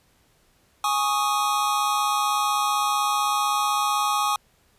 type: chord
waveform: square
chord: Ab suspended fourth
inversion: none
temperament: equal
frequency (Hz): 830.6 / 1108.7 / 1244.5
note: Ab5 / Db6 / Eb6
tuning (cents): 0 / 0 / 0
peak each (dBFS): -26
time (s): 0.84-4.36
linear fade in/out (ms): 2
effects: pink hiss -62 dBFS RMS until 4.78 s + resampled to 32000 Hz